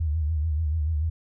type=tone with vibrato; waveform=sine; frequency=77.78 Hz; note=D#2; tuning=in tune; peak=-22 dBFS; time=0-1.1 s; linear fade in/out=10 ms; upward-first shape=sine; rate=6.9 Hz; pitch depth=100 cents each way; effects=none